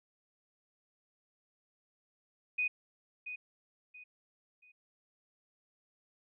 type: tone with echo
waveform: sine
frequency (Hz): 2489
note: D#7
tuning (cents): 0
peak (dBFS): -29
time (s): 2.58-2.68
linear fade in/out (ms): 10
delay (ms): 680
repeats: 3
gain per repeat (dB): -10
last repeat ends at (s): 4.72
effects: none